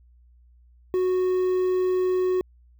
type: tone with quantisation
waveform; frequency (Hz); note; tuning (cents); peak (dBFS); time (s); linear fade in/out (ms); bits
triangle; 367.7; F#4; -11; -18; 0.94-2.41; 0; 8
effects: added 60 Hz sine -52 dBFS peak until 2.79 s

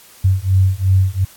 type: beating tone pair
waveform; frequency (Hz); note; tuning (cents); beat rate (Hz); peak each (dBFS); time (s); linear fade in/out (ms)
sine; 93.4 / 96.2; F#2 / G2; +17 / -32; 2.8; -14; 0.24-1.25; 10
effects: white hiss -44 dBFS RMS until 1.36 s + AAC 64 kbps

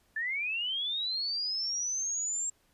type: linear sweep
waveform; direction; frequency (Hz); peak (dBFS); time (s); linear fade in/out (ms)
sine; up; 1727 to 7510; -30; 0.16-2.5; 5
effects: pink hiss -69 dBFS RMS until 2.73 s + resampled to 32000 Hz

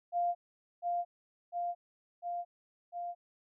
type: tone with echo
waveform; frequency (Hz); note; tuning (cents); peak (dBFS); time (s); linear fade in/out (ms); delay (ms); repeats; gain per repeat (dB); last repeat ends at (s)
sine; 698.5; F5; 0; -28; 0.12-0.35; 50; 700; 4; -2; 3.15
effects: none

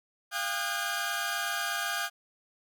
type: tone cluster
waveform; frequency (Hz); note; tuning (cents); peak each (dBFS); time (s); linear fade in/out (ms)
sawtooth; 693 / 795 / 1220 / 1467 / 1618; F5 / G5 / D#6 / F#6 / G#6; -14 / +24 / -34 / -15 / -46; -35 / -36 / -33 / -33 / -30; 0.31-2.1; 50
effects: none

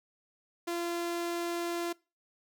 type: tone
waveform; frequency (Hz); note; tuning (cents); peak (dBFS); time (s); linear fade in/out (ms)
sawtooth; 343.2; F4; -30; -28; 0.67-1.93; 10
effects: noise-tail reverb RT60 0.3 s tail -23 dB re dry

